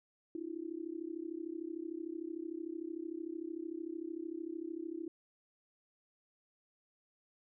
sine tone with amplitude modulation, 329.6 Hz, E4, in tune, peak -35 dBFS, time 0.35-5.08 s, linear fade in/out 2 ms, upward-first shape sine, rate 33.3 Hz, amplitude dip 95%, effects none

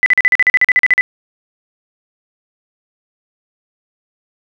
sine tone bursts, 2000 Hz, B6, 21 cents sharp, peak -6 dBFS, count 14, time 0.03-1.01 s, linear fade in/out 0 ms, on 31 ms, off 42 ms, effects none

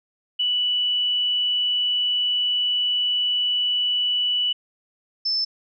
sine tone pair in turn, 2960 / 5274 Hz, F#7 / E8, 0 / 0 cents, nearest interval minor seventh, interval 1000 cents, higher second, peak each -19 / -20 dBFS, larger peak first, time 0.39-4.53 / 5.25-5.45 s, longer first, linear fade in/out 10 ms, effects none

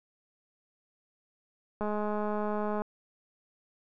click train, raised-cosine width 1 ms, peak -20 dBFS, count 213, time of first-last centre 1.81-2.82 s, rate 210 Hz, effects none

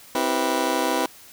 20% pulse chord, C major seventh, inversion none, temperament just, 261.6 / 327 / 392.4 / 490.5 Hz, C4 / E4 / G4 / B4, 0 / -14 / +2 / -12 cents, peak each -22 / -21 / -25 / -22 dBFS, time 0.15-1.06 s, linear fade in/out 2 ms, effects white hiss -47 dBFS RMS until 1.32 s

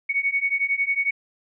sine beating tone pair, 2221 / 2232 Hz, C#7 / C#7, +3 / +11 cents, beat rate 11 Hz, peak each -24 / -23 dBFS, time 0.09-1.11 s, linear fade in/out 10 ms, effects none

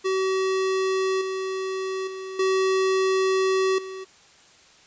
square tone with level steps, 380 Hz, F#4, 46 cents sharp, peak -22 / -27 / -33 / -20 / -34 dBFS, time 0.04-4.05 s, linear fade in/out 20 ms, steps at 1.21 / 2.07 / 2.39 / 3.78 s, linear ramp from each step 5 ms, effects white hiss -53 dBFS RMS until 4.86 s + resampled to 16000 Hz

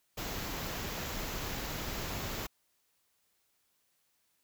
pink band-stop noise, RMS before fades -38 dBFS, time 0.17-2.47 s, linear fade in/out 10 ms, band 7700 to 11000 Hz, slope 96 dB/octave, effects white hiss -75 dBFS RMS until 4.43 s

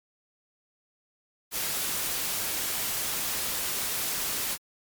white noise, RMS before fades -30 dBFS, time 1.51-4.58 s, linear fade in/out 50 ms, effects MP3 96 kbps

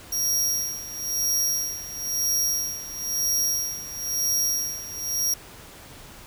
sawtooth tone with tremolo, 5650 Hz, F8, 19 cents sharp, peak -18 dBFS, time 0.12-5.34 s, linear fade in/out 5 ms, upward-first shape sine, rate 1 Hz, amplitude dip 80%, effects pink hiss -45 dBFS RMS until 6.26 s

